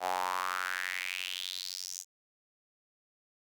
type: tone with high-pass filter sweep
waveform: sawtooth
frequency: 91.7 Hz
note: F#2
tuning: 15 cents flat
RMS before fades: -36 dBFS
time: 0-2.05 s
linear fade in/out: 50 ms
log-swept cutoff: 710 to 6700 Hz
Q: 4.5
effects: none